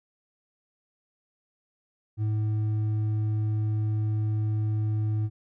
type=tone with hard clipping; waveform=sine; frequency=107.5 Hz; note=A2; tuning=40 cents flat; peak=-25 dBFS; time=2.17-5.3 s; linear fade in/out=50 ms; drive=4 dB; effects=none